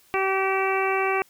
harmonic tone, 384.8 Hz, G4, 32 cents flat, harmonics 1 / 2 / 3 / 4 / 5 / 6 / 7, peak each -25 / -27 / -28 / -33 / -33 / -29 / -32 dBFS, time 0.14-1.22 s, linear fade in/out 0 ms, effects white hiss -58 dBFS RMS until 1.29 s

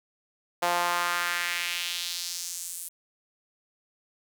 sawtooth tone with high-pass filter sweep, 174.61 Hz, F3, in tune, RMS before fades -30 dBFS, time 0.62-2.89 s, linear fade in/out 10 ms, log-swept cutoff 700 to 10000 Hz, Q 1.9, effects none

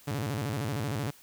sawtooth tone with vibrato, 123.47 Hz, B2, in tune, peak -26 dBFS, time 0.07-1.11 s, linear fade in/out 10 ms, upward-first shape square, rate 13 Hz, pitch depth 260 cents each way, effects white hiss -56 dBFS RMS until 1.22 s

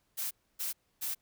blue noise bursts, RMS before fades -35 dBFS, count 3, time 0.17-1.15 s, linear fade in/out 20 ms, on 140 ms, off 280 ms, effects pink hiss -75 dBFS RMS until 1.21 s

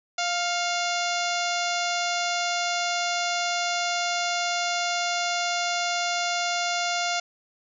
harmonic tone with a mistuned harmonic, 698 Hz, F5, 1 cent flat, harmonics 1 / 2 / 3 / 4 / 5 / 6 / 7 / 8 / 9 / 10, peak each -28 / -31 / -33 / -34 / -35 / -36 / -36 / -37 / -38 / -38 dBFS, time 0.18-7.2 s, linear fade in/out 5 ms, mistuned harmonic 3, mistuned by +54 cents, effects none

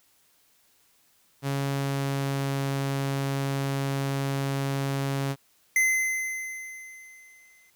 sawtooth tone with pitch glide, 138.59 to 137.63 Hz, C#3 to C#3, 0 to -12 cents, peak -22 dBFS, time 1.42-5.36 s, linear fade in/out 50 ms, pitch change -12 cents, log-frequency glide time 1.57-2.63 s
square tone with exponential decay, 2056 Hz, C7, 31 cents flat, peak -19 dBFS, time 5.76-7.7 s, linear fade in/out 2 ms, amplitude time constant 420 ms
effects white hiss -64 dBFS RMS until 7.75 s

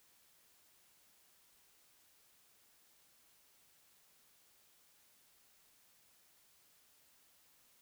silence, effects white hiss -69 dBFS RMS until 7.81 s

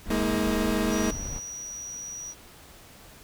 brown noise, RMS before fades -35 dBFS, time 0.05-1.4 s, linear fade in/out 20 ms
30% pulse chord, Ab suspended second, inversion none, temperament equal with one note detuned, 207.7 / 233.1 / 319.1 Hz, Ab3 / Bb3 / Eb4, 0 / 0 / +44 cents, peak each -25 / -26 / -26 dBFS, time 0.1-1.11 s, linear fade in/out 5 ms
triangle tone, 5800 Hz, F#8, 35 cents flat, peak -34 dBFS, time 0.89-2.35 s, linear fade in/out 50 ms
effects pink hiss -50 dBFS RMS until 3.23 s

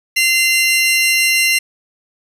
sawtooth tone pair together, 2070 / 2762 Hz, C7 / F7, -19 / -20 cents, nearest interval perfect fourth, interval 499 cents, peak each -11 dBFS, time 0.16-1.59 s, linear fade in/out 10 ms, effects resampled to 32000 Hz + 7-bit

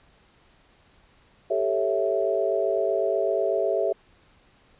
sine chord, A dominant seventh, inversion third, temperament equal, 392 / 440 / 554.4 / 659.3 Hz, G4 / A4 / C#5 / E5, 0 / 0 / 0 / 0 cents, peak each -27 / -28 / -28 / -25 dBFS, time 1.5-3.93 s, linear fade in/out 10 ms, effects pink hiss -59 dBFS RMS until 4.79 s + resampled to 8000 Hz

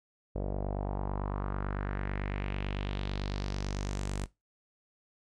sawtooth tone with low-pass filter sweep, 49 Hz, G1, in tune, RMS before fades -34 dBFS, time 0.35-4.26 s, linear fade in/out 10 ms, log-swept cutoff 550 to 8700 Hz, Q 2.6, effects noise-tail reverb RT60 0.2 s tail -19 dB re dry

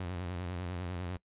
sawtooth tone with vibrato, 89.3 Hz, F2, 39 cents sharp, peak -32 dBFS, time 0-1.17 s, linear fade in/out 5 ms, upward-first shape square, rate 10 Hz, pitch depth 65 cents each way, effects noise-tail reverb RT60 0.1 s tail -21 dB re dry + resampled to 8000 Hz

